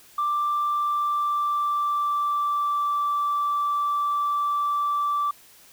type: tone with pitch glide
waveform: sine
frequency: 1178 to 1165.1 Hz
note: D6 to D6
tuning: +5 to -14 cents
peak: -20 dBFS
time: 0.18-5.31 s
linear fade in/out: 5 ms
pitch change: -19 cents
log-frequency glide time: 0.72-3.01 s
effects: tanh soft clip ceiling -18 dBFS + white hiss -52 dBFS RMS until 5.72 s